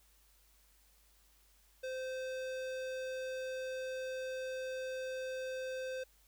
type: tone with hard clipping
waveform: sine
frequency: 518 Hz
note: C5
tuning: 17 cents flat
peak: -40 dBFS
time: 1.83-6.04 s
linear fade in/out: 10 ms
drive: 18 dB
effects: added 50 Hz sine -68 dBFS peak until 6.27 s + white hiss -69 dBFS RMS until 6.27 s